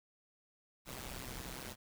pink noise with amplitude modulation, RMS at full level -42 dBFS, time 0.85-1.76 s, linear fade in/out 50 ms, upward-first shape sine, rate 129 Hz, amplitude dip 85%, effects none

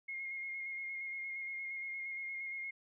sine tone with vibrato, 2145 Hz, C7, 42 cents sharp, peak -39 dBFS, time 0.08-2.71 s, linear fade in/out 10 ms, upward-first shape square, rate 8.6 Hz, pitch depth 17 cents each way, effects none

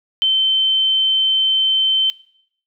sine tone, 3090 Hz, G7, 26 cents flat, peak -12 dBFS, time 0.22-2.1 s, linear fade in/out 0 ms, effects noise-tail reverb RT60 0.7 s tail -23 dB re dry

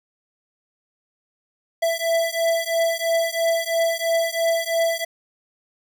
square beating tone pair, 663 / 666 Hz, E5 / E5, +10 / +18 cents, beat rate 3 Hz, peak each -23 dBFS, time 1.82-5.05 s, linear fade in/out 10 ms, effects none

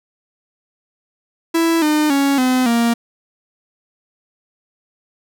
45% pulse tone with pitch steps, 330.8 / 303.3 / 278.2 / 255.1 / 233.9 Hz, E4 / D#4 / C#4 / C4 / A#3, +6 / -44 / +6 / -44 / +6 cents, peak -13 dBFS, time 1.54-2.94 s, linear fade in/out 10 ms, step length 280 ms, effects none

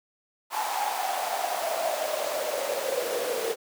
pink noise with high-pass filter sweep, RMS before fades -29 dBFS, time 0.5-3.56 s, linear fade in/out 50 ms, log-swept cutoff 870 to 460 Hz, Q 8.7, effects none

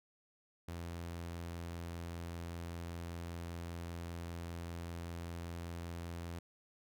sawtooth tone, 85.1 Hz, F2, 44 cents flat, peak -38 dBFS, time 0.68-6.39 s, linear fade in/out 5 ms, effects none

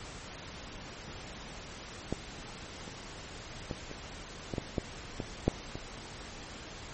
clicks, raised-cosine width 2 ms, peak -17 / -30 / -21 / -27 / -20 / -18 / -15 / -21 / -10 / -26 dBFS, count 10, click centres 2.126 / 2.879 / 3.712 / 3.914 / 4.538 / 4.582 / 4.782 / 5.202 / 5.48 / 5.755 s, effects pink hiss -45 dBFS RMS until 6.93 s + MP3 32 kbps

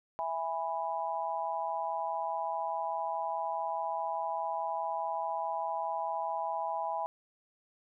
sine chord, E major, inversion none, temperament just, 659.3 / 824.1 / 988.9 Hz, E5 / G#5 / B5, 0 / -14 / +2 cents, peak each -37 / -35 / -36 dBFS, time 0.19-7.06 s, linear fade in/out 0 ms, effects none

